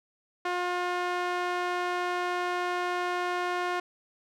sawtooth tone with band-pass filter, 356.7 Hz, F4, 37 cents sharp, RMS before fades -30 dBFS, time 0.45-3.8 s, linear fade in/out 5 ms, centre 1200 Hz, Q 0.82, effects none

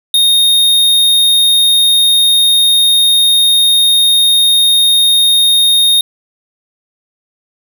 square tone, 3700 Hz, A#7, 14 cents flat, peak -7 dBFS, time 0.14-6.01 s, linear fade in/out 2 ms, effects none

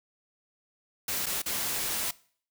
white noise with dropouts, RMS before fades -31 dBFS, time 1.08-2.11 s, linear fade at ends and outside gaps 5 ms, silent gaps 1.26-1.265 / 1.42-1.459 s, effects noise-tail reverb RT60 0.5 s tail -21 dB re dry

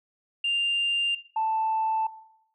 sine tone pair in turn, 2794 / 882.1 Hz, F7 / A5, 0 / +4 cents, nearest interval octave + minor sixth, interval 1996 cents, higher first, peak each -22 dBFS, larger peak neither, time 0.44-1.15 / 1.36-2.07 s, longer neither, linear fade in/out 5 ms, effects noise-tail reverb RT60 0.7 s tail -17 dB re dry + tanh soft clip ceiling -19 dBFS

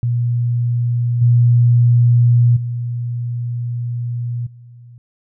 sine tone with level steps, 120 Hz, B2, 49 cents flat, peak -14 / -8 / -19 / -37 dBFS, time 0.03-4.98 s, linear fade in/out 0 ms, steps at 1.21 / 2.56 / 4.46 s, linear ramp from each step 10 ms, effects none

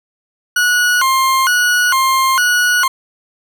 40% pulse tone with vibrato, 1244.5 Hz, D#6, in tune, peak -10 dBFS, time 0.56-2.88 s, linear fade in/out 5 ms, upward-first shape square, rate 1.1 Hz, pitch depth 280 cents each way, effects none

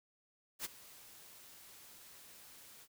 white noise with ADSR envelope, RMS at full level -39 dBFS, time 0.59-2.88 s, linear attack 59 ms, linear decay 21 ms, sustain -18 dB, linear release 55 ms, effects none

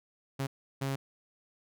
sawtooth tone bursts at uneven times, 136.2 Hz, C#3, 30 cents flat, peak -27 dBFS, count 2, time 0.39-0.47 / 0.81-0.96 s, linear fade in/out 10 ms, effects none

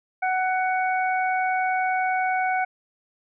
harmonic tone, 745 Hz, F#5, 12 cents sharp, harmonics 1 / 2 / 3, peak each -22 / -28 / -30 dBFS, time 0.22-2.65 s, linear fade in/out 10 ms, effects none

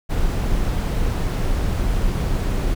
brown noise, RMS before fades -20 dBFS, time 0.09-2.75 s, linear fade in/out 20 ms, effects none

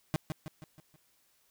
35% pulse tone with echo, 155.56 Hz, D#3, in tune, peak -25 dBFS, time 0.14-0.16 s, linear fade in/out 0 ms, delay 160 ms, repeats 5, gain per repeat -6 dB, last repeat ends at 0.96 s, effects white hiss -70 dBFS RMS until 1.5 s

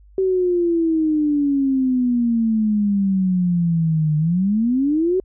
sine exponential two-way sweep, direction down then up, 384 to 150.5 to 384 Hz, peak -15 dBFS, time 0.18-5.2 s, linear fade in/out 2 ms, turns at 4.17 s, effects added 50 Hz sine -45 dBFS peak until 5.24 s

